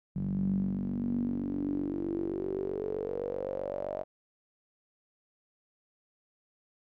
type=tone with band-pass filter sweep; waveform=sawtooth; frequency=47.77 Hz; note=G1; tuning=44 cents flat; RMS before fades=-33 dBFS; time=0.15-4.04 s; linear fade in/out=20 ms; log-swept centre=170 to 630 Hz; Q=9.6; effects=none